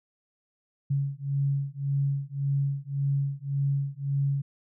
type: beating tone pair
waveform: sine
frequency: 138.59 / 140.39 Hz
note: C#3 / C#3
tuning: 0 / +22 cents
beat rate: 1.8 Hz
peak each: -28 dBFS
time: 0.9-4.42 s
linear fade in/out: 10 ms
effects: none